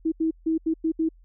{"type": "tone bursts at uneven times", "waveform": "sine", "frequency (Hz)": 321.9, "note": "E4", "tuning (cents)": -41, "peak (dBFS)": -20, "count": 6, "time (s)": [[0.05, 0.12], [0.2, 0.31], [0.46, 0.58], [0.66, 0.74], [0.84, 0.92], [0.99, 1.09]], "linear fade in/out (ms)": 10, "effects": ["added 42 Hz sine -50 dBFS peak until 1.24 s"]}